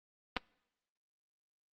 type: clicks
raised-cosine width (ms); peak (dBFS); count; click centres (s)
0.3; -17; 2; 0.366 / 0.37
effects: noise-tail reverb RT60 0.9 s tail -25 dB re dry + Opus 32 kbps